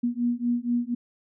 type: beating tone pair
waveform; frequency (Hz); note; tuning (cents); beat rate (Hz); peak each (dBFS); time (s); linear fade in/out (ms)
sine; 238.3 / 242.5; A#3 / B3; +38 / -31; 4.2; -26; 0.03-0.95; 10
effects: none